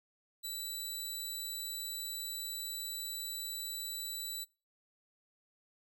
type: tone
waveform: 15% pulse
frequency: 3957 Hz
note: B7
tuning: 3 cents sharp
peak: -31 dBFS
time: 0.43-4.45 s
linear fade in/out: 20 ms
effects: noise-tail reverb RT60 0.3 s tail -23 dB re dry